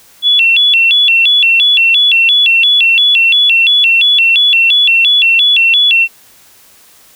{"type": "tone with vibrato", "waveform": "sine", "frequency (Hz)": 3041, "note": "F#7", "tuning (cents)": 47, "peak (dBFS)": -5, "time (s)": [0.22, 6.08], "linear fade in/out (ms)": 50, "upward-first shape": "square", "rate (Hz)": 2.9, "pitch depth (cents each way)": 200, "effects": ["white hiss -43 dBFS RMS until 7.15 s"]}